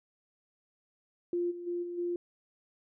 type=tone with level steps; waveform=sine; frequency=349.2 Hz; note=F4; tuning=in tune; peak=-28 / -39 / -31 / -36 / -30 dBFS; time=1.33-2.16 s; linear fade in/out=2 ms; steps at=1.5 / 1.66 / 1.82 / 1.97 s; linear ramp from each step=20 ms; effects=none